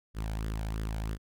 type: tone with flanger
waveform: sawtooth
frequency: 54 Hz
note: A1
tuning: 32 cents flat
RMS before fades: -34 dBFS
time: 0.14-1.18 s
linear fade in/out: 50 ms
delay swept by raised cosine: 0.59 to 1.33 ms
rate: 3 Hz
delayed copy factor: +0.55
effects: none